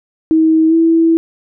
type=tone with pitch glide; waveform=sine; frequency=319.2 to 328.6 Hz; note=D#4 to E4; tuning=+44 to -5 cents; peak=-7 dBFS; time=0.31-1.17 s; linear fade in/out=0 ms; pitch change=+51 cents; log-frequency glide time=0.68-0.74 s; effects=none